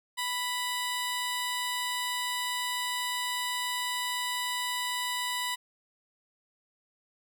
15% pulse tone pair together, 987.8 / 3729 Hz, B5 / A#7, 0 / 0 cents, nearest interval octave + major seventh, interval 2300 cents, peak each -24 / -31 dBFS, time 0.17-5.56 s, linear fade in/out 20 ms, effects none

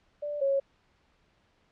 sine tone pair in turn, 587.3 / 550 Hz, D5 / C#5, 0 / -14 cents, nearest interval minor second, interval 114 cents, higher first, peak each -31 / -23 dBFS, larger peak second, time 0.22-0.41 / 0.41-0.6 s, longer neither, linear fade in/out 10 ms, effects pink hiss -68 dBFS RMS until 1.71 s + low-pass 4000 Hz 12 dB/octave

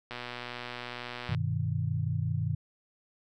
click train, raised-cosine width 0.3 ms, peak -22 dBFS, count 152, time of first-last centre 0.11-1.348 s, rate 122 Hz
sine chord, G augmented, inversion none, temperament equal, 98 / 123.47 / 155.56 Hz, G2 / B2 / D#3, 0 / 0 / 0 cents, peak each -32 dBFS, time 1.29-2.55 s, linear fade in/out 5 ms
effects none

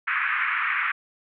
pink band-pass noise, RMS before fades -25 dBFS, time 0.07-0.92 s, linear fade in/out 10 ms, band 1200 to 2400 Hz, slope 48 dB/octave, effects none

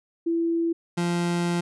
sine / 30% pulse tone pair in turn, 334.1 / 173.24 Hz, E4 / F3, +23 / -14 cents, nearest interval major seventh, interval 1137 cents, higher first, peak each -21 / -20 dBFS, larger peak second, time 0.26-0.73 / 0.97-1.61 s, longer second, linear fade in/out 10 ms, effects resampled to 24000 Hz

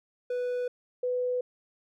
triangle / sine tone pair in turn, 493.9 / 497.6 Hz, B4 / B4, 0 / +13 cents, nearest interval unison, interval 13 cents, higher second, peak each -26 dBFS, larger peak neither, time 0.3-0.68 / 1.03-1.41 s, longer neither, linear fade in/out 5 ms, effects none

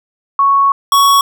sine / square tone pair in turn, 1108.7 / 1115.8 Hz, C#6 / C#6, 0 / +11 cents, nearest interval unison, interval 11 cents, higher second, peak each -7 dBFS, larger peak neither, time 0.39-0.72 / 0.92-1.21 s, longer first, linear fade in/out 2 ms, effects none

